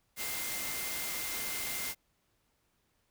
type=tone in noise; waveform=sine; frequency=2093 Hz; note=C7; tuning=in tune; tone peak=-43 dBFS; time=0.16-1.95 s; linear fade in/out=50 ms; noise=white; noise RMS=-37 dBFS; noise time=0.16-1.95 s; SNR=-9 dB; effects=pink hiss -75 dBFS RMS until 3.1 s